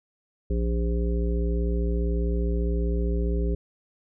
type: harmonic tone with a mistuned harmonic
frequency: 57.6 Hz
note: A#1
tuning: 20 cents flat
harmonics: 1 / 3 / 5 / 7 / 9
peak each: -23 / -31 / -36 / -32 / -39 dBFS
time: 0.5-3.55 s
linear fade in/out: 5 ms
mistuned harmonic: 1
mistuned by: +45 cents
effects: none